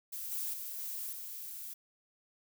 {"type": "noise with level steps", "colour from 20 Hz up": "violet", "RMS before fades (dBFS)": [-41, -37, -42, -40, -44], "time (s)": [0.12, 1.74], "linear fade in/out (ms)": 10, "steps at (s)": [0.31, 0.53, 0.78, 1.12], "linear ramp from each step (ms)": 10, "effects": []}